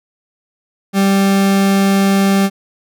40% pulse tone, 196 Hz, G3, in tune, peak -9 dBFS, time 0.93-2.5 s, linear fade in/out 50 ms, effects none

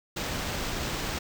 pink noise with sample-and-hold, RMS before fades -32 dBFS, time 0.16-1.19 s, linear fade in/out 10 ms, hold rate 11025 Hz, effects none

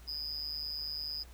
triangle tone with amplitude modulation, 4978 Hz, D#8, in tune, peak -31 dBFS, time 0.07-1.24 s, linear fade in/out 20 ms, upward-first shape sine, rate 149 Hz, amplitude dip 90%, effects added 60 Hz sine -50 dBFS peak until 1.33 s + pink hiss -59 dBFS RMS until 1.33 s

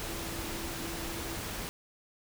sine tone in noise, 333.9 Hz, E4, 22 cents sharp, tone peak -43 dBFS, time 0.04-1.36 s, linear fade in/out 0 ms, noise pink, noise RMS -38 dBFS, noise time 0-1.69 s, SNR -8 dB, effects none

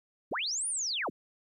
sine linear two-way sweep, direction up then down, 69.3 to 9780 to 69.3 Hz, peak -30 dBFS, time 0.31-1.1 s, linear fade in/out 10 ms, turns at 0.68 s, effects 12-bit

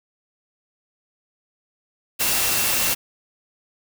sine tone in noise, 2703 Hz, E7, 43 cents sharp, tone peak -32 dBFS, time 2.19-2.95 s, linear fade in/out 20 ms, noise white, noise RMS -21 dBFS, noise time 2.19-2.95 s, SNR -14 dB, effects none

